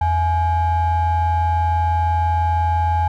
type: ring-modulated tone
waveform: triangle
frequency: 378.9 Hz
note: F#4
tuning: 41 cents sharp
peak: -10 dBFS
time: 0.01-3.08 s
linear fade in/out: 5 ms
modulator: 463 Hz
effects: none